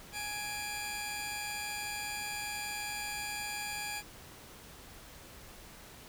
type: tone pair together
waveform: 15% pulse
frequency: 833.4 / 2375 Hz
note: G#5 / D7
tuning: +6 / +19 cents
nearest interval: octave + tritone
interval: 1813 cents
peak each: -33 / -33 dBFS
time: 0.12-4.03 s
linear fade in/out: 50 ms
effects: pink hiss -52 dBFS RMS until 6.08 s